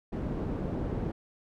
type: low-pass noise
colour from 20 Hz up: white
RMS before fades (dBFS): -33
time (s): 0.12-1.12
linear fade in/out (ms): 10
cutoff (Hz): 300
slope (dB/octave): 12
effects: none